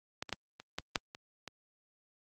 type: clicks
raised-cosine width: 0.2 ms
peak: -18 / -24 / -15 / -29 / -17 / -11 / -28 / -25 dBFS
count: 8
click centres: 0.225 / 0.293 / 0.327 / 0.6 / 0.785 / 0.958 / 1.149 / 1.477 s
effects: high-pass 80 Hz 12 dB/octave + Opus 48 kbps